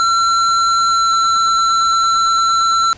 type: tone with pitch glide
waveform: square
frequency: 1355 to 1345.6 Hz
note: E6 to E6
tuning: +47 to +35 cents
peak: -12 dBFS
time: 0-2.93 s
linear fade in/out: 0 ms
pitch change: -12 cents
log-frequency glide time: 0.89-1.13 s
effects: pink hiss -41 dBFS RMS until 2.97 s + resampled to 16000 Hz